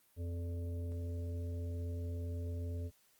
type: harmonic tone with a mistuned harmonic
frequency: 86.5 Hz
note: F2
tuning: 16 cents flat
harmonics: 1 / 3 / 5 / 7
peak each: -37 / -49 / -51 / -55 dBFS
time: 0.16-2.91 s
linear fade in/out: 50 ms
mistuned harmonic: 7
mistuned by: -61 cents
effects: white hiss -70 dBFS RMS until 3.19 s + Opus 32 kbps